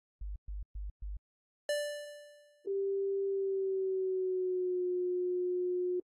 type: tone bursts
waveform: sine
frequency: 50.1 Hz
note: G1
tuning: 38 cents sharp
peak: -37 dBFS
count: 4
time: 0.21-1.17 s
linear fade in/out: 5 ms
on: 150 ms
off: 120 ms
type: tone with exponential decay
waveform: square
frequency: 587.3 Hz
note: D5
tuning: in tune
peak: -29 dBFS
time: 1.69-2.66 s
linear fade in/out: 2 ms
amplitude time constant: 210 ms
type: tone with pitch glide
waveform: sine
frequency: 392.9 to 360.3 Hz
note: G4 to F#4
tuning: +4 to -46 cents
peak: -30 dBFS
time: 2.67-6 s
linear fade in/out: 5 ms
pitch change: -150 cents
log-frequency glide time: 3.27-4.85 s
effects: AAC 32 kbps